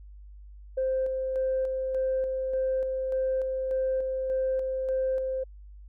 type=tone with tremolo; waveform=sine; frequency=523.3 Hz; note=C5; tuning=in tune; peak=-23 dBFS; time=0.77-5.44 s; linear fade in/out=10 ms; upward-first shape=square; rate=1.7 Hz; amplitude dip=35%; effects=tanh soft clip ceiling -20 dBFS + added 50 Hz sine -44 dBFS peak until 5.88 s